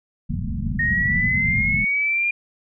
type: low-pass noise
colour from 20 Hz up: white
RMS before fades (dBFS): -25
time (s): 0.29-1.85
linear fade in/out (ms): 10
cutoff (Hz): 230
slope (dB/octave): 96
type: exponential sweep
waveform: sine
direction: up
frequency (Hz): 1849 to 2417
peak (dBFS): -18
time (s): 0.79-2.31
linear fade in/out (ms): 5
effects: none